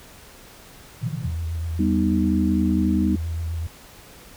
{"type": "band-pass noise", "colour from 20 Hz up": "pink", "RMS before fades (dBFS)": -28, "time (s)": [1, 1.35], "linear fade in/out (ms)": 50, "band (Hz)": [110, 180], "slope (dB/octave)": 96}
{"type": "tone with vibrato", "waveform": "sine", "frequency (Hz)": 82.41, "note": "E2", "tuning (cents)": 0, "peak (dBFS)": -24, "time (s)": [1.25, 3.67], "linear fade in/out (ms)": 5, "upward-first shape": "triangle", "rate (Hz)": 8, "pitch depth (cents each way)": 41}
{"type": "chord", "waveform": "sine", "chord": "G augmented", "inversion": "none", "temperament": "equal", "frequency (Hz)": [196, 246.9, 311.1], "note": ["G3", "B3", "D#4"], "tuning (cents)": [0, 0, 0], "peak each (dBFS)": [-21, -24, -23], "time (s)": [1.79, 3.16], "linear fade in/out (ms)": 5}
{"effects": ["pink hiss -46 dBFS RMS until 4.36 s"]}